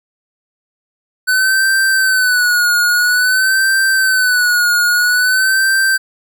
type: tone with vibrato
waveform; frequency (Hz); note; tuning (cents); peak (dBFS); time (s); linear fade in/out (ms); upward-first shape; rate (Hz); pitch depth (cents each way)
square; 1500; F#6; +23; -11; 1.27-5.98; 20; sine; 0.5; 73
effects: none